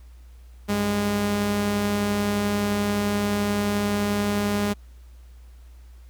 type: tone pair together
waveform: sawtooth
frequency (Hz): 96.7 / 204.9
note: G2 / G#3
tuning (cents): -23 / -23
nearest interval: octave + minor second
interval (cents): 1300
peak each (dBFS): -28 / -18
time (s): 0.68-4.74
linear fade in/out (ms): 20
effects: added 60 Hz sine -43 dBFS peak until 6.09 s + pink hiss -61 dBFS RMS until 6.09 s